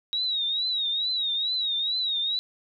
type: tone with vibrato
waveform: sine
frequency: 3810 Hz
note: A#7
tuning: 37 cents sharp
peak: -24 dBFS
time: 0.13-2.39 s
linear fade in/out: 0 ms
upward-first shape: triangle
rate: 2.3 Hz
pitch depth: 120 cents each way
effects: none